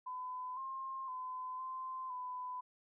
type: tone with pitch steps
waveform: sine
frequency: 1009 / 1063 / 1018 / 1036 / 1002 Hz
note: B5 / C6 / C6 / C6 / B5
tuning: +37 / +27 / -48 / -17 / +25 cents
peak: -40 dBFS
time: 0.06-2.61 s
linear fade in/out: 10 ms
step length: 510 ms
effects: none